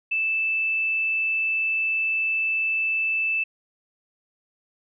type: tone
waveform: sine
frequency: 2637 Hz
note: E7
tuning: in tune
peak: -21 dBFS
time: 0.11-3.44 s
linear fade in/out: 10 ms
effects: none